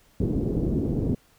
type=low-pass noise; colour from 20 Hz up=white; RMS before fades=-25 dBFS; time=0.2-1.15 s; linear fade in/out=5 ms; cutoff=340 Hz; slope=24 dB/octave; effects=pink hiss -60 dBFS RMS until 1.38 s